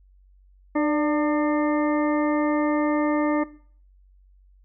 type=harmonic tone with a mistuned harmonic; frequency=300 Hz; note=D4; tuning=37 cents sharp; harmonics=1 / 2 / 3 / 4 / 6 / 7; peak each=-20 / -26 / -30 / -32 / -36 / -37 dBFS; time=0.75-3.44 s; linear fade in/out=10 ms; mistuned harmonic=2; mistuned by=-32 cents; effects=noise-tail reverb RT60 0.5 s tail -19 dB re dry + added 47 Hz sine -52 dBFS peak until 4.64 s